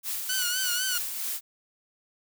blue noise with tremolo, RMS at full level -31 dBFS, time 0.03-1.41 s, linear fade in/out 50 ms, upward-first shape sine, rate 3.4 Hz, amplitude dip 35%
10% pulse tone with vibrato, 1480 Hz, F#6, in tune, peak -18 dBFS, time 0.29-0.98 s, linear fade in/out 5 ms, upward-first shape triangle, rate 4 Hz, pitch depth 77 cents each way
effects none

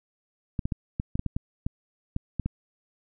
clicks, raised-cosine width 5 ms, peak -15 dBFS, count 12, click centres 0.592 / 0.655 / 0.722 / 0.999 / 1.155 / 1.194 / 1.263 / 1.365 / 1.665 / 2.164 / 2.397 / 2.46 s, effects none

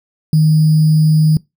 sine tone with sample-and-hold, 155.56 Hz, D#3, in tune, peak -7 dBFS, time 0.33-1.37 s, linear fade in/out 2 ms, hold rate 4900 Hz, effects noise-tail reverb RT60 0.2 s tail -23 dB re dry

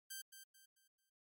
5% pulse tone with echo, 1568 Hz, G6, in tune, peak -35 dBFS, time 0.1-0.22 s, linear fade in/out 10 ms, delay 220 ms, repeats 4, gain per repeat -9 dB, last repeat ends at 1.1 s, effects MP3 96 kbps

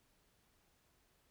silence, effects pink hiss -74 dBFS RMS until 1.3 s

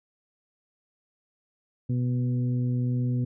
harmonic tone with a mistuned harmonic, 123.47 Hz, B2, in tune, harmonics 1 / 2 / 3 / 4, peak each -24 / -30 / -44 / -45 dBFS, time 1.89-3.25 s, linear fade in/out 10 ms, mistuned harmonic 1, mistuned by +17 cents, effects none

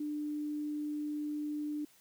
sine tone, 298 Hz, D4, 25 cents sharp, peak -34 dBFS, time 0-1.85 s, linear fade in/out 5 ms, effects white hiss -64 dBFS RMS until 2 s

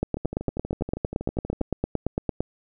two click trains, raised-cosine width 2 ms, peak -10 / -18 dBFS, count 22 / 19, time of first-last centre 0.03-2.406 / 0.17-1.61 s, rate 8.84 / 12.5 Hz, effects none

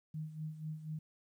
sine tone with tremolo, 155.56 Hz, D#3, in tune, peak -37 dBFS, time 0.14-0.99 s, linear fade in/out 5 ms, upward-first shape sine, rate 4.1 Hz, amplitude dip 70%, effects 12-bit

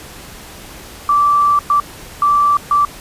sine tone bursts at uneven times, 1165 Hz, D6, 14 cents flat, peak -9 dBFS, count 4, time 1.09-1.59 / 1.7-1.8 / 2.22-2.57 / 2.71-2.85 s, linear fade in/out 2 ms, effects pink hiss -35 dBFS RMS until 3 s + resampled to 32000 Hz

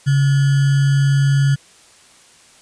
sine tone with sample-and-hold, 138.59 Hz, C#3, in tune, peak -11 dBFS, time 0.06-1.56 s, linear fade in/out 20 ms, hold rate 1575 Hz, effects white hiss -48 dBFS RMS until 2.61 s + resampled to 22050 Hz

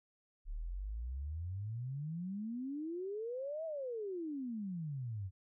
sine exponential two-way sweep, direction up then down, 34.65 to 660 to 89.9 Hz, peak -38 dBFS, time 0.45-5.31 s, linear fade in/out 50 ms, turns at 3.65 s, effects none

